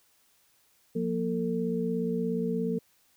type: tone cluster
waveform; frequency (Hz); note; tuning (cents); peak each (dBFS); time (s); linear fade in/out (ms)
sine; 178.1 / 235.1 / 449.3; F3 / A#3 / A4; +34 / +15 / +36; -31; 0.95-2.79; 10
effects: white hiss -66 dBFS RMS until 3.16 s